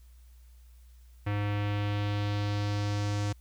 square tone with low-pass filter sweep, 102.9 Hz, G#2, 16 cents flat, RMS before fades -30 dBFS, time 1.26-3.33 s, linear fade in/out 10 ms, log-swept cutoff 2300 to 6800 Hz, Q 1.7, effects added 60 Hz sine -51 dBFS peak until 3.4 s + white hiss -68 dBFS RMS until 3.4 s

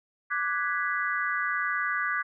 sine chord, G# half-diminished seventh, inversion second, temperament equal, 1174.7 / 1480 / 1661.2 / 1975.5 Hz, D6 / F#6 / G#6 / B6, 0 / 0 / 0 / 0 cents, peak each -31 / -31 / -31 / -33 dBFS, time 0.3-2.23 s, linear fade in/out 20 ms, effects none

